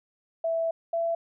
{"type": "tone pair in turn", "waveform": "sine", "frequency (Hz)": [659.3, 669.7], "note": ["E5", "E5"], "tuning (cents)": [0, 27], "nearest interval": "unison", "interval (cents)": 27, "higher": "second", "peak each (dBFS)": -24, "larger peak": "neither", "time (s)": [[0.44, 0.71], [0.93, 1.15]], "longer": "first", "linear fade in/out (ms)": 5, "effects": []}